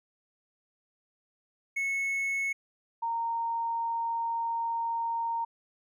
triangle / sine tone pair in turn, 2197 / 923.7 Hz, C#7 / A#5, -16 / -16 cents, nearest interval octave + minor third, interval 1500 cents, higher first, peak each -26 / -28 dBFS, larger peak first, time 1.76-2.53 / 3.02-5.45 s, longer second, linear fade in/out 10 ms, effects none

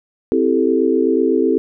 sine chord, A minor seventh, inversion first, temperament equal, 261.6 / 329.6 / 392 / 440 Hz, C4 / E4 / G4 / A4, 0 / 0 / 0 / 0 cents, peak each -18 dBFS, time 0.32-1.58 s, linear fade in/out 0 ms, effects none

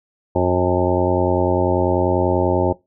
harmonic tone with a mistuned harmonic, 90.2 Hz, F#2, 44 cents flat, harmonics 1 / 2 / 3 / 4 / 5 / 6 / 7 / 9 / 10, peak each -22 / -26 / -24 / -20 / -26 / -21 / -24 / -26 / -25 dBFS, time 0.35-2.73 s, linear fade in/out 10 ms, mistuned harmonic 10, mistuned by -18 cents, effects noise-tail reverb RT60 0.2 s tail -20 dB re dry

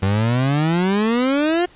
30% pulse exponential sweep, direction up, 94.2 to 361.8 Hz, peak -13 dBFS, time 0.02-1.66 s, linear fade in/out 10 ms, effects pink hiss -49 dBFS RMS until 1.75 s + resampled to 8000 Hz

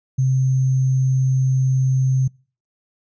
sine tone with sample-and-hold, 130.81 Hz, C3, in tune, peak -14 dBFS, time 0.18-2.28 s, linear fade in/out 10 ms, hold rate 6300 Hz, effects noise-tail reverb RT60 0.4 s tail -26 dB re dry + resampled to 16000 Hz

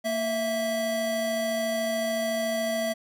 square tone pair together, 230.3 / 657.1 Hz, A#3 / E5, -21 / -6 cents, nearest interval octave + tritone, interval 1815 cents, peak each -33 / -27 dBFS, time 0.04-2.94 s, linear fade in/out 20 ms, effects none

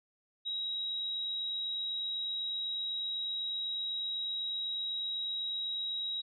sine tone with amplitude modulation, 3832 Hz, A#7, 47 cents sharp, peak -32 dBFS, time 0.45-6.22 s, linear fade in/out 20 ms, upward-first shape sine, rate 88 Hz, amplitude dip 25%, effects none

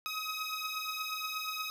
15% pulse beating tone pair, 1264 / 1272.4 Hz, D#6 / D#6, +27 / +38 cents, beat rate 8.4 Hz, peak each -31 / -33 dBFS, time 0.06-1.7 s, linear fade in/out 0 ms, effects none

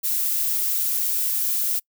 violet noise, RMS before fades -23 dBFS, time 0.03-1.8 s, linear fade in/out 20 ms, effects noise-tail reverb RT60 0.1 s tail -26 dB re dry

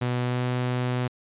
sawtooth tone with pitch glide, 123.47 to 124.69 Hz, B2 to B2, 0 to +17 cents, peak -20 dBFS, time 0.01-1.08 s, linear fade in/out 10 ms, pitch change +17 cents, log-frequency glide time 0.22-0.44 s, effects resampled to 8000 Hz

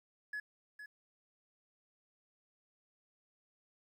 triangle tone with echo, 1696 Hz, G#6, 36 cents sharp, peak -35 dBFS, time 0.33-0.4 s, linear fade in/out 5 ms, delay 460 ms, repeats 1, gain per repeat -10 dB, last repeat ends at 0.86 s, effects tanh soft clip ceiling -33 dBFS + 12-bit

